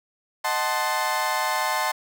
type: chord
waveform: 30% pulse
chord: D# diminished seventh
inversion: none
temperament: equal with one note detuned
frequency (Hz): 622.3 / 749.5 / 880 / 1046.5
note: D#5 / F#5 / A5 / C6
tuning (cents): 0 / +22 / 0 / 0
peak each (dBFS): -29 / -27 / -24 / -24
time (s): 0.44-1.92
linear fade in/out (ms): 10
effects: none